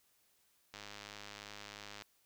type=click train; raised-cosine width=0.2 ms; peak=-30 dBFS; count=133; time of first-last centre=0.74-2.022 s; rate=103 Hz; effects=white hiss -73 dBFS RMS until 2.25 s